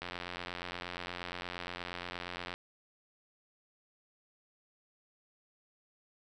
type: click train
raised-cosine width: 0.3 ms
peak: -23 dBFS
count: 224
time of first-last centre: 0.02-2.54 s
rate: 88.5 Hz
effects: none